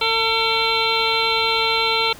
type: harmonic tone with a mistuned harmonic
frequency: 450.9 Hz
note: A4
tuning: 42 cents sharp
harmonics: 1 / 2 / 3 / 5 / 6 / 7 / 8 / 9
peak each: -25 / -24 / -25 / -24 / -27 / -26 / -26 / -24 dBFS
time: 0.01-2.13 s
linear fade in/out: 5 ms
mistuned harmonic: 8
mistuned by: -27 cents
effects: pink hiss -42 dBFS RMS until 2.19 s